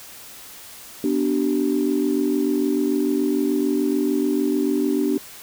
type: chord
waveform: sine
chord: G major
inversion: first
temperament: equal with one note detuned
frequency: 246.9 / 293.7 / 383.3 Hz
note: B3 / D4 / G4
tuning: 0 / 0 / -39 cents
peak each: -23 / -20 / -23 dBFS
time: 1.04-5.18 s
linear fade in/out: 2 ms
effects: tanh soft clip ceiling -10 dBFS + white hiss -41 dBFS RMS until 5.42 s